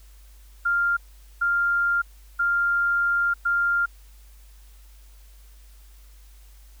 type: tone bursts at uneven times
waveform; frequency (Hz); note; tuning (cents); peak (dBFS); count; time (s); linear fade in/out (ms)
sine; 1396.9; F6; 0; -19; 4; 0.65-0.97 / 1.41-2.02 / 2.39-3.34 / 3.45-3.86; 10
effects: added 50 Hz sine -46 dBFS peak until 6.8 s + white hiss -58 dBFS RMS until 6.8 s